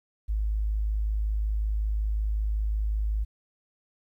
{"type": "tone", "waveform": "sine", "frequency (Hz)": 52.7, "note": "G#1", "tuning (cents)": 26, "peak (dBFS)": -24, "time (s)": [0.28, 3.25], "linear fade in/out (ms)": 20, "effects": ["11-bit"]}